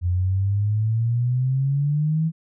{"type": "exponential sweep", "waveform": "sine", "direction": "up", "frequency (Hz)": [87, 163.8], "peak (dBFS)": -18, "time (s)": [0.01, 2.32], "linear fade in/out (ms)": 50, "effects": []}